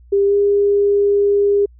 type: tone with pitch glide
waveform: sine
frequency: 398.8 to 404.8 Hz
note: G4 to G#4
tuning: +30 to -44 cents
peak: -11 dBFS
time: 0.12-1.66 s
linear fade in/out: 10 ms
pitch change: +26 cents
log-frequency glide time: 0.26-0.34 s
effects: added 60 Hz sine -42 dBFS peak until 1.79 s